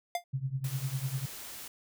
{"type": "tone with exponential decay", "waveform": "square", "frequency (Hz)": 700, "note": "F5", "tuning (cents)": 4, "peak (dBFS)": -26, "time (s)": [0.15, 0.24], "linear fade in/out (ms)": 2, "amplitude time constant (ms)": 18}
{"type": "tone with tremolo", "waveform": "sine", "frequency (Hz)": 133.3, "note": "C3", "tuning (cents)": 33, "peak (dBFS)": -27, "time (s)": [0.33, 1.26], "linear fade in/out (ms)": 10, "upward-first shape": "triangle", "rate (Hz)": 10, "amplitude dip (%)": 95}
{"type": "noise", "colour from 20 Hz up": "white", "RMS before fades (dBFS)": -44, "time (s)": [0.64, 1.68], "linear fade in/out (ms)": 5}
{"effects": []}